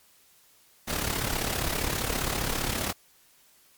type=noise with amplitude modulation; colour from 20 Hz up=pink; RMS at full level=-26 dBFS; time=0.87-2.93 s; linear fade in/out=20 ms; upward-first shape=sine; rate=35.1 Hz; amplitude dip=65%; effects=white hiss -60 dBFS RMS until 3.77 s + MP3 96 kbps